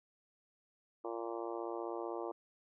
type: harmonic tone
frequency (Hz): 115.6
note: A#2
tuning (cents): -14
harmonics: 3 / 4 / 5 / 6 / 7 / 8 / 9 / 10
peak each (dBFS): -42 / -44 / -46 / -48 / -49 / -50 / -51 / -52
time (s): 1.04-2.32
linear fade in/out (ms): 10
effects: none